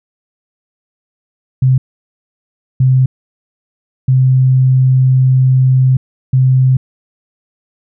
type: tone bursts at uneven times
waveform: sine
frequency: 130 Hz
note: C3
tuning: 11 cents flat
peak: -6 dBFS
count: 4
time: 1.62-1.78 / 2.8-3.06 / 4.08-5.97 / 6.33-6.77 s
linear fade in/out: 5 ms
effects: none